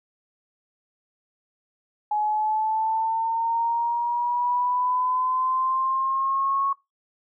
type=linear sweep; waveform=sine; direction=up; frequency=840 to 1104 Hz; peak=-21 dBFS; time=2.11-6.73 s; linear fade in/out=5 ms; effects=noise-tail reverb RT60 0.2 s tail -21 dB re dry